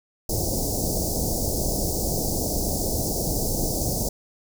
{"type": "band-stop noise", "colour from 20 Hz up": "pink", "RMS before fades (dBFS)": -25, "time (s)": [0.29, 4.09], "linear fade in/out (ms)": 5, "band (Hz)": [750, 4900], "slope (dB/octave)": 48, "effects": []}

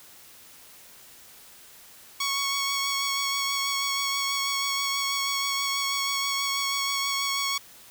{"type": "tone with vibrato", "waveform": "10% pulse", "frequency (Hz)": 1110, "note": "C#6", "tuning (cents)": 2, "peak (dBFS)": -17, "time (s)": [2.2, 7.58], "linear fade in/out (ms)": 5, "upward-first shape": "triangle", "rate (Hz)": 6.2, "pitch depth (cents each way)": 17, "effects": ["white hiss -50 dBFS RMS until 7.9 s"]}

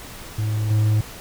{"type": "tone with level steps", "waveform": "triangle", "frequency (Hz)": 107.4, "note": "A2", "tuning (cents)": -41, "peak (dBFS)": [-18, -13], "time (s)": [0.38, 1.01], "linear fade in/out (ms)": 5, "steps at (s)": 0.7, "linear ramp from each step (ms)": 10, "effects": ["pink hiss -38 dBFS RMS until 1.2 s"]}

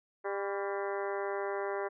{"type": "harmonic tone with a mistuned harmonic", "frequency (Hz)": 199.2, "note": "G3", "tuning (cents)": 28, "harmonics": [2, 3, 4, 5, 6, 7, 8, 9, 10], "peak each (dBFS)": [-35, -39, -41, -43, -45, -46, -47, -48, -49], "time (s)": [0.24, 1.89], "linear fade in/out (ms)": 20, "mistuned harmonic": 6, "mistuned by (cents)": -59, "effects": []}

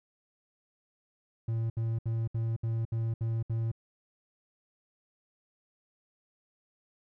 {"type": "tone bursts", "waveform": "triangle", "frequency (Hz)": 113.7, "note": "A#2", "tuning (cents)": -43, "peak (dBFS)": -26, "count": 8, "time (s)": [1.48, 3.716], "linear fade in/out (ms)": 5, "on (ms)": 220, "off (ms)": 68, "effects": []}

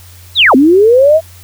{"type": "linear two-way sweep", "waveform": "sine", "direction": "down then up", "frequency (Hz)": [4100, 246.9, 659], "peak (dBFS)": -3, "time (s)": [0.35, 1.21], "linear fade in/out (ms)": 50, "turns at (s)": 0.55, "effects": ["added 89 Hz sine -35 dBFS peak until 1.43 s", "white hiss -40 dBFS RMS until 1.43 s"]}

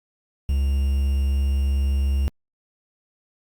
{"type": "tone with quantisation", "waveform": "triangle", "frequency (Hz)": 68.6, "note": "C#2", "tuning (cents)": -17, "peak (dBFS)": -16, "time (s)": [0.49, 2.28], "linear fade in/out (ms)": 0, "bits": 7, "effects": ["Opus 48 kbps"]}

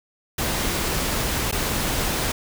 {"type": "noise with dropouts", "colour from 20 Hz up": "pink", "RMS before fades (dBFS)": -24, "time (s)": [0.38, 2.32], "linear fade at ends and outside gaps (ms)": 5, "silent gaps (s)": [1.514, 1.524], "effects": []}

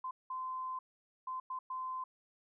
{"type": "tone bursts at uneven times", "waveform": "sine", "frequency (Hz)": 1032, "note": "C6", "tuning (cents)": -24, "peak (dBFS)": -37, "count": 5, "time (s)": [[0.04, 0.11], [0.3, 0.79], [1.27, 1.4], [1.5, 1.59], [1.7, 2.04]], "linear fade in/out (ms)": 5, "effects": []}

